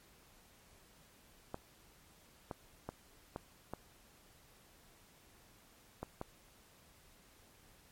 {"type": "clicks", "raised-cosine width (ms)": 1, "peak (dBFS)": -26, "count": 7, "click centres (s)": [1.544, 2.512, 2.89, 3.361, 3.736, 6.03, 6.214], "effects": ["pink hiss -64 dBFS RMS until 7.91 s", "MP3 64 kbps"]}